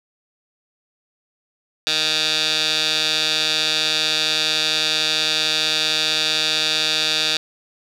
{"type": "tone with band-pass filter", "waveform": "15% pulse", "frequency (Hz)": 155.56, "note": "D#3", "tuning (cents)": 0, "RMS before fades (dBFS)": -20, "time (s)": [1.87, 7.37], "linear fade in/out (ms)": 0, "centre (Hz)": 4000, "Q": 3.5, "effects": []}